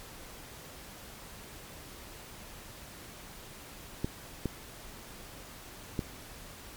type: clicks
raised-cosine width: 3 ms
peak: -17 dBFS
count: 3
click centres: 4.045 / 4.457 / 5.992 s
effects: pink hiss -48 dBFS RMS until 6.76 s + MP3 96 kbps

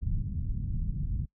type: low-pass noise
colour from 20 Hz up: pink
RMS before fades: -31 dBFS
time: 0.01-1.26 s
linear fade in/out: 20 ms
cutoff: 160 Hz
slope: 24 dB/octave
effects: noise-tail reverb RT60 0.1 s tail -23 dB re dry

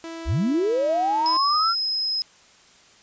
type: tone with pitch glide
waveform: sawtooth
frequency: 329.6 to 320.8 Hz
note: E4 to E4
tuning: 0 to -47 cents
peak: -29 dBFS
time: 0.04-1.37 s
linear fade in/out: 0 ms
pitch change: -47 cents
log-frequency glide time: 0.64-0.88 s
type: linear sweep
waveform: sine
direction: up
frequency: 41.75 to 1396.9 Hz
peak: -19 dBFS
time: 0.25-1.75 s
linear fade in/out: 50 ms
type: tone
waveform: sine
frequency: 5110 Hz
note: D#8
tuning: 45 cents sharp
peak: -22 dBFS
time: 1.26-2.22 s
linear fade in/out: 0 ms
effects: white hiss -53 dBFS RMS until 3.02 s + resampled to 16000 Hz

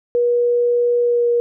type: tone with pitch glide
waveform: sine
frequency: 481.5 to 476 Hz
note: B4 to A#4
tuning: -44 to +36 cents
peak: -13 dBFS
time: 0.15-1.4 s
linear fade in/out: 0 ms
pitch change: -20 cents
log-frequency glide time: 1-1.29 s
effects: none

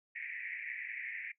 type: band-pass noise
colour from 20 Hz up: pink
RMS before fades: -43 dBFS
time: 0.15-1.32 s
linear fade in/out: 10 ms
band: 1800 to 2400 Hz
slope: 96 dB/octave
effects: noise-tail reverb RT60 0.1 s tail -17 dB re dry

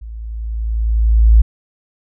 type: tone with level ramp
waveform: sine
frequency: 55.4 Hz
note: A1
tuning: 13 cents sharp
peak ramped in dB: -28 to -3 dBFS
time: 0.01-1.42 s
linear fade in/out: 10 ms
effects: none

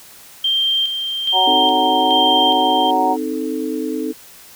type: tone with tremolo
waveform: sine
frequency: 3165 Hz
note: G7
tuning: 16 cents sharp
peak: -14 dBFS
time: 0.44-2.91 s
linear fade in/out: 5 ms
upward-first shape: square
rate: 1.2 Hz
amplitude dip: 50%
type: harmonic tone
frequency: 186.1 Hz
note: F#3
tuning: 10 cents sharp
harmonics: 2 / 3 / 4 / 5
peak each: -27 / -27 / -16 / -18 dBFS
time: 1.32-3.17 s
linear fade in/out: 50 ms
type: chord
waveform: sine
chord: A diminished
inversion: first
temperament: equal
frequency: 261.6 / 311.1 / 440 Hz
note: C4 / Eb4 / A4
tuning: 0 / 0 / 0 cents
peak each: -24 / -23 / -25 dBFS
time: 1.46-4.13 s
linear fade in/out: 20 ms
effects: white hiss -42 dBFS RMS until 4.55 s

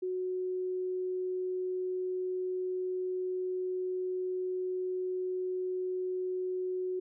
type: tone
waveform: sine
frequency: 368.2 Hz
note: F#4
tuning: 8 cents flat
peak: -31 dBFS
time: 0.02-7 s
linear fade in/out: 10 ms
effects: none

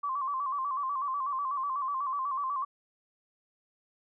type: tone with vibrato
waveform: sine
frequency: 1098 Hz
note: C#6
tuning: 17 cents flat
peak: -29 dBFS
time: 0.03-2.65 s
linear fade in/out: 10 ms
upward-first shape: square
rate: 8.1 Hz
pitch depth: 77 cents each way
effects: none

